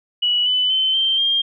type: tone with pitch steps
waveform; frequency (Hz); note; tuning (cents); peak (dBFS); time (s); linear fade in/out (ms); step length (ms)
sine; 2937 / 3002 / 3069 / 3137 / 3207; F#7 / F#7 / G7 / G7 / G7; -13 / +24 / -37 / +1 / +39; -15; 0.22-1.42; 10; 240
effects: none